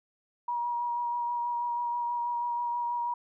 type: tone with vibrato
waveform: sine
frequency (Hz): 956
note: A#5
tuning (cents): +43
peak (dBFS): -28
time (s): 0.48-3.14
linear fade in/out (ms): 5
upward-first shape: sine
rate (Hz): 6.2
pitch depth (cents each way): 15
effects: none

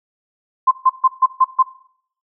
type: tone bursts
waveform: sine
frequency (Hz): 1043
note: C6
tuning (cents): -6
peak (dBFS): -8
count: 6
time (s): 0.67-1.628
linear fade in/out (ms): 10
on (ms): 43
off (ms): 140
effects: noise-tail reverb RT60 0.6 s tail -17 dB re dry

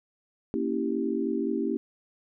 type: chord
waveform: sine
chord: A# diminished seventh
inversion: none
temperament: equal with one note detuned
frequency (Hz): 233.1 / 277.2 / 326.4 / 392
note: A#3 / C#4 / E4 / G4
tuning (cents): 0 / 0 / -17 / 0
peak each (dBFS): -31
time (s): 0.54-1.77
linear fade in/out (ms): 0
effects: none

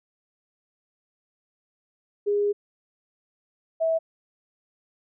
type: tone pair in turn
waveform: sine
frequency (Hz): 410 / 650.8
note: G#4 / E5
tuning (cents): -22 / -22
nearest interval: minor sixth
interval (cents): 800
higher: second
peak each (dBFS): -20 / -20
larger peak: neither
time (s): 2.26-2.53 / 3.8-3.99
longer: first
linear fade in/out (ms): 20
effects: none

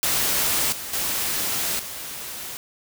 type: noise with level steps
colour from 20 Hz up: white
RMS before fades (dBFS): -22 / -33 / -25 / -34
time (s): 0.03-2.57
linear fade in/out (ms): 0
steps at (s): 0.72 / 0.93 / 1.79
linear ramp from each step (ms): 5
effects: none

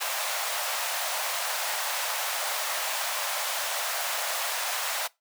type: high-pass noise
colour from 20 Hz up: pink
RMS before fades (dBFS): -30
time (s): 0-5.08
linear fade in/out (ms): 20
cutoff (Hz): 590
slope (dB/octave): 48
effects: noise-tail reverb RT60 0.2 s tail -22 dB re dry

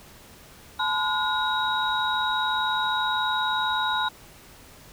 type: tone cluster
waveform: sine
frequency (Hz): 860 / 1019 / 1439 / 3817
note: A5 / C6 / F#6 / A#7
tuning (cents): -40 / -46 / -49 / +40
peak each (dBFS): -28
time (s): 0.79-4.09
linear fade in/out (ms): 10
effects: pink hiss -49 dBFS RMS until 4.92 s

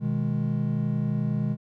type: chord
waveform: triangle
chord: G# minor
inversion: first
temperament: just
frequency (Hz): 124.59 / 155.74 / 207.7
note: B2 / D#3 / G#3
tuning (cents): +16 / +2 / 0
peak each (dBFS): -26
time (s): 0-1.57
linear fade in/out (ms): 50
effects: none

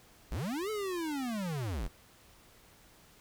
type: linear two-way sweep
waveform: square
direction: up then down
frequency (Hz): 34.65 to 440 to 34.65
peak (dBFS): -34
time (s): 0.31-1.88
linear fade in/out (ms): 10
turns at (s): 0.7
effects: pink hiss -60 dBFS RMS until 3.2 s

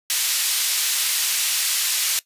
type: high-pass noise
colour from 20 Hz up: pink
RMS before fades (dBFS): -21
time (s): 0.1-2.19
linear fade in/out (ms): 0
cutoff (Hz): 3200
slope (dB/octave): 12
effects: noise-tail reverb RT60 0.1 s tail -18 dB re dry + resampled to 32000 Hz

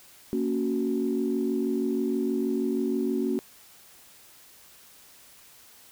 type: chord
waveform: sine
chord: F# major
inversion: first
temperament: just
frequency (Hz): 231.2 / 277.5 / 370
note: A#3 / C#4 / F#4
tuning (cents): -14 / +2 / 0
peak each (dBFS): -28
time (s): 0.33-3.39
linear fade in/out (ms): 0
effects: tanh soft clip ceiling -15 dBFS + white hiss -53 dBFS RMS until 5.91 s

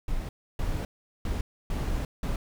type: noise bursts at uneven times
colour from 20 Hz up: brown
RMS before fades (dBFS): -29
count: 5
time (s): 0.08-0.29 / 0.59-0.85 / 1.25-1.41 / 1.7-2.05 / 2.23-2.36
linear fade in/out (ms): 2
effects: none

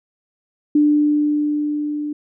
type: tone with level ramp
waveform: sine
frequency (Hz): 296.8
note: D4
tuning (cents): +18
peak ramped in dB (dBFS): -10 to -22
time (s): 0.75-2.13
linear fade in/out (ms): 5
effects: none

